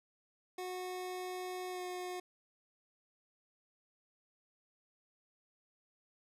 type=tone with pitch glide; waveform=25% pulse; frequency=366 to 362 Hz; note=F#4 to F#4; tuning=-19 to -38 cents; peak=-36 dBFS; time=0.58-2.2 s; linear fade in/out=5 ms; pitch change=-19 cents; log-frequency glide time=1.7-1.82 s; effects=resampled to 32000 Hz